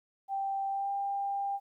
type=tone with pitch glide; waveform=sine; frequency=784 to 796.3 Hz; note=G5 to G5; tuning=0 to +27 cents; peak=-30 dBFS; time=0.28-1.6 s; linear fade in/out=50 ms; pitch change=+27 cents; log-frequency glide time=0.69-0.91 s; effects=12-bit